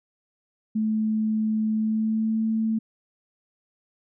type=tone with pitch glide; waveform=sine; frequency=217.4 to 221.6 Hz; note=A3 to A3; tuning=-21 to +13 cents; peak=-21 dBFS; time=0.75-2.79 s; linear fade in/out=10 ms; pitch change=+34 cents; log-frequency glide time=1.72-2.43 s; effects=none